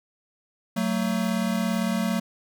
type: tone pair together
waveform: square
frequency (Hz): 186.77 / 224.5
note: F#3 / A3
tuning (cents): +17 / +35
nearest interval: minor third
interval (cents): 318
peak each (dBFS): -27 / -26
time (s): 0.76-2.2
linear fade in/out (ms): 10
effects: none